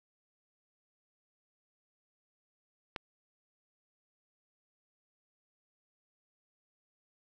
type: click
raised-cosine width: 0.3 ms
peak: -20 dBFS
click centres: 2.962 s
effects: none